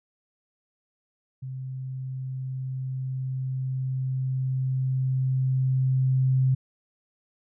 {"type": "tone with level ramp", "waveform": "sine", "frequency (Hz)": 130.81, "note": "C3", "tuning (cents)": 0, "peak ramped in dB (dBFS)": [-32, -18], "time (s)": [1.42, 6.55], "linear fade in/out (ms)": 10, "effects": []}